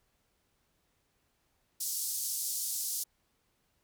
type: band-pass noise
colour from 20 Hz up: white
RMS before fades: -35 dBFS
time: 1.8-3.04 s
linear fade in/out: 10 ms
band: 5000 to 14000 Hz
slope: 24 dB/octave
effects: pink hiss -75 dBFS RMS until 3.83 s